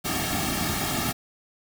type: noise with comb filter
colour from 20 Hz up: pink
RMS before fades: -27 dBFS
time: 0.04-1.13 s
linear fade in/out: 20 ms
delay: 2 ms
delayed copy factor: -0.9
effects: none